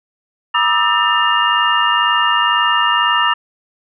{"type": "tone cluster", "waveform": "sine", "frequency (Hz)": [960, 1202, 1304, 1794, 2817], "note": ["B5", "D6", "E6", "A6", "F7"], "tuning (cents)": [-49, 40, -19, 33, 14], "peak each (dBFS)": -18, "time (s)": [0.54, 3.34], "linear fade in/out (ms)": 10, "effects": []}